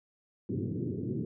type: band-pass noise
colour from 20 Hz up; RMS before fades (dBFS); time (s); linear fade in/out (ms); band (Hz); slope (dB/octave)
pink; -34; 0.49-1.25; 2; 100 to 400; 48
effects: none